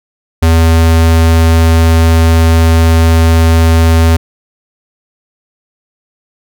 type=tone; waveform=square; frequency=82 Hz; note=E2; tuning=9 cents flat; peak=-5 dBFS; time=0.42-4.17 s; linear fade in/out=10 ms; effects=none